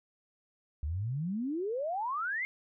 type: exponential sweep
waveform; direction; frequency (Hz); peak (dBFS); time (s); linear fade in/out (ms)
sine; up; 69.3 to 2170; -31; 0.83-2.45; 0
effects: none